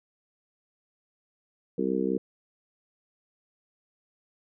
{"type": "harmonic tone", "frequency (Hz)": 64.9, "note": "C2", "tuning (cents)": -13, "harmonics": [3, 4, 5, 6, 7], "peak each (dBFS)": [-31, -31, -31, -31, -31], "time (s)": [1.78, 2.18], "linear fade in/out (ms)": 5, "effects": []}